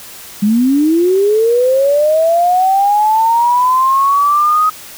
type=linear sweep; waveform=sine; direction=up; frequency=198.9 to 1264 Hz; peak=-8 dBFS; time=0.42-4.7 s; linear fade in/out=10 ms; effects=white hiss -33 dBFS RMS until 4.97 s